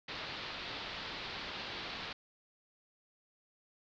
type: low-pass noise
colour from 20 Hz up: white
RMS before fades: -43 dBFS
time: 0.08-2.13 s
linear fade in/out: 5 ms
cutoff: 4500 Hz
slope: 48 dB/octave
effects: none